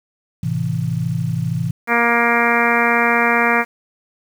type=chord; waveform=sine; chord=A minor; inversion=none; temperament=just; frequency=110 / 132 / 165 Hz; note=A2 / C3 / E3; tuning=0 / +16 / +2 cents; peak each=-24 / -22 / -21 dBFS; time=0.43-1.71 s; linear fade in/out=5 ms
type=harmonic tone; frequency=235.5 Hz; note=A#3; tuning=18 cents sharp; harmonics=1 / 2 / 3 / 4 / 5 / 6 / 7 / 8 / 9 / 10; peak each=-22 / -22 / -22 / -22 / -22 / -22 / -22 / -22 / -22 / -22 dBFS; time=1.87-3.65 s; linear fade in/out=50 ms
effects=7-bit